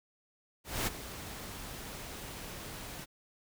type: noise with ADSR envelope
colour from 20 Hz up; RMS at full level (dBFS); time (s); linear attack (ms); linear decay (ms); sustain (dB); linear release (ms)
pink; -31; 0.64-3.06; 230; 20; -13; 32
effects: none